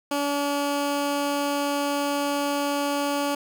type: tone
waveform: 15% pulse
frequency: 285.7 Hz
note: D4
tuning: 48 cents flat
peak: -17 dBFS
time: 0.11-3.35 s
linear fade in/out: 5 ms
effects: none